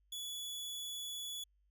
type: tone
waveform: sawtooth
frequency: 3414 Hz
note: G#7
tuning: 47 cents sharp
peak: -38 dBFS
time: 0.12-1.44 s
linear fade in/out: 5 ms
effects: added 50 Hz sine -70 dBFS peak until 1.7 s